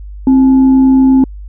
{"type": "tone with frequency modulation", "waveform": "sine", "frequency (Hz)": 263.8, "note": "C4", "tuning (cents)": 14, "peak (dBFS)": -4, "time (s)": [0.27, 1.24], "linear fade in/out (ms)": 2, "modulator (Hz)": 596, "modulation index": 0.2, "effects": ["added 50 Hz sine -25 dBFS peak until 1.48 s"]}